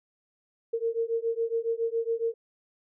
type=beating tone pair; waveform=sine; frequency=455.3 / 462.5 Hz; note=A#4 / A#4; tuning=-41 / -14 cents; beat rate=7.2 Hz; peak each=-29 dBFS; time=0.73-2.34 s; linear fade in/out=10 ms; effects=none